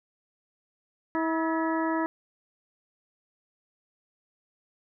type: harmonic tone with a mistuned harmonic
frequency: 323.3 Hz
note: E4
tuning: 34 cents flat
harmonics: 1 / 2 / 3 / 4 / 5 / 6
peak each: -27 / -33 / -31 / -36 / -37 / -41 dBFS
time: 1.15-2.06 s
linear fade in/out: 0 ms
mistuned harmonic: 5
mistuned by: +77 cents
effects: none